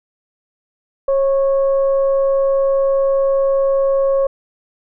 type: tone with frequency modulation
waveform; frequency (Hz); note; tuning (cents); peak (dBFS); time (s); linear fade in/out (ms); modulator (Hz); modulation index
sine; 545; C#5; -29; -12; 1.08-4.27; 5; 555; 0.34
effects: none